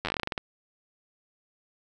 slowing click train, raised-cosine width 0.3 ms, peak -13 dBFS, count 13, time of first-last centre 0.05-0.378 s, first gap 10 ms, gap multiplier 1.17, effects none

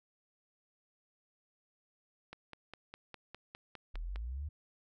click train, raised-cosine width 0.3 ms, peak -30 dBFS, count 10, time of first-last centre 2.33-4.159 s, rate 4.92 Hz
sine linear sweep, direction up, 33.98 to 77.78 Hz, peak -37 dBFS, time 3.94-4.49 s, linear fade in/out 10 ms
effects none

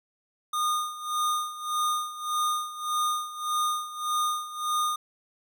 square tone with tremolo, 1223 Hz, D#6, 30 cents flat, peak -24 dBFS, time 0.53-4.96 s, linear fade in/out 5 ms, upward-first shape sine, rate 1.7 Hz, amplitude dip 80%, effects none

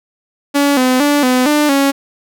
sawtooth tone with pitch steps, 284.3 / 254.9 / 290.2 / 253.1 / 297.6 / 276.9 Hz, C#4 / C4 / D4 / B3 / D4 / C#4, +44 / -45 / -21 / +43 / +23 / -2 cents, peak -6 dBFS, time 0.54-1.92 s, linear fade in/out 20 ms, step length 230 ms, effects none

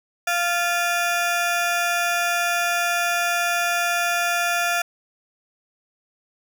25% pulse ring-modulated tone, 1042 Hz, C6, 7 cents flat, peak -13 dBFS, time 0.27-4.82 s, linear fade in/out 5 ms, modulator 348 Hz, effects none

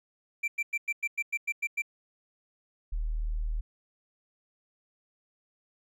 triangle tone bursts, 2349 Hz, D7, in tune, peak -25 dBFS, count 10, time 0.43-1.821 s, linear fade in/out 10 ms, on 50 ms, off 99 ms
sine tone, 38.89 Hz, D#1, in tune, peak -28 dBFS, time 2.92-3.61 s, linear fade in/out 10 ms
effects none

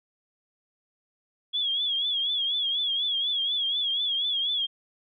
sine tone with vibrato, 3345 Hz, G#7, 12 cents sharp, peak -24 dBFS, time 1.53-4.67 s, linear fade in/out 20 ms, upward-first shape triangle, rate 4.1 Hz, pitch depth 100 cents each way, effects none

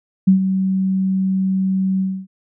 sine tone with ADSR envelope, 190 Hz, F#3, 46 cents sharp, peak -6 dBFS, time 0.27-2.27 s, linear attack 11 ms, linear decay 110 ms, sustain -9 dB, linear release 270 ms, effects none

